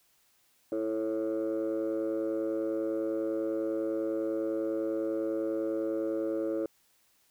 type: chord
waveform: sine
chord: A major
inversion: second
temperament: just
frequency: 330 / 440 / 550 Hz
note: E4 / A4 / C#5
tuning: +2 / 0 / -14 cents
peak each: -30 / -33 / -32 dBFS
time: 0.72-6.66 s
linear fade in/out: 2 ms
effects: tanh soft clip ceiling -24 dBFS + white hiss -68 dBFS RMS until 7.3 s